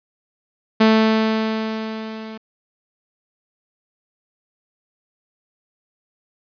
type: tone with level ramp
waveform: sawtooth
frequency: 220 Hz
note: A3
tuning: in tune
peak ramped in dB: -6 to -28 dBFS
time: 0.8-2.38 s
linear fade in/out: 10 ms
effects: resampled to 11025 Hz + 8-bit